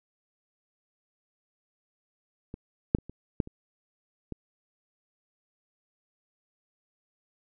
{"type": "clicks", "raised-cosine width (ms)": 3, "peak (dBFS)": [-25, -7, -29, -28, -12, -29, -22], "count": 7, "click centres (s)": [2.541, 2.949, 2.986, 3.096, 3.402, 3.474, 4.323], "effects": []}